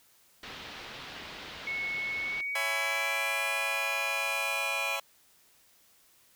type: low-pass noise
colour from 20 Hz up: white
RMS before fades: -44 dBFS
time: 0.43-2.41 s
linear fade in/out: 2 ms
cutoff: 4000 Hz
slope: 24 dB/octave
type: tone with pitch glide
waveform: sine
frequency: 2200 to 2427 Hz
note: C#7 to D#7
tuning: -14 to -44 cents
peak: -31 dBFS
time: 1.67-4.96 s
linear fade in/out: 2 ms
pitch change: +170 cents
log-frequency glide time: 2.18-3.57 s
type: chord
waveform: 15% pulse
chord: C# minor seventh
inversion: none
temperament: just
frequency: 554.4 / 665.2 / 831.5 / 997.9 Hz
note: C#5 / E5 / G#5 / B5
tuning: 0 / +16 / +2 / +18 cents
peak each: -31 dBFS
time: 2.55-5 s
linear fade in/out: 5 ms
effects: white hiss -63 dBFS RMS until 6.35 s